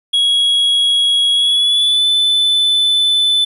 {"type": "tone with pitch glide", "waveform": "triangle", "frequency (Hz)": [3322, 3509], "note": ["G#7", "A7"], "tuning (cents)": [0, -5], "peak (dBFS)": -9, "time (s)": [0.13, 3.45], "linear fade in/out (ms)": 10, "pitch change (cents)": 95, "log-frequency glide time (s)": [1.33, 2.06], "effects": ["resampled to 32000 Hz", "8-bit"]}